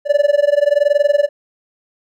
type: tone with amplitude modulation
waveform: triangle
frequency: 580 Hz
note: D5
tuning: 22 cents flat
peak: -5 dBFS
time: 0.05-1.29 s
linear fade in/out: 50 ms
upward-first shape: sine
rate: 21.1 Hz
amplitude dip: 95%
effects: none